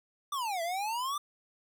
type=exponential two-way sweep; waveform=square; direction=down then up; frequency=1200 to 655 to 1200 Hz; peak=-32 dBFS; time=0.32-1.18 s; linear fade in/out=5 ms; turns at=0.62 s; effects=none